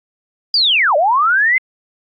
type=linear two-way sweep; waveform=sine; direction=down then up; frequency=4900 to 554.4 to 2105 Hz; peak=-10 dBFS; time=0.54-1.58 s; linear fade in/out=2 ms; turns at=0.96 s; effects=AAC 64 kbps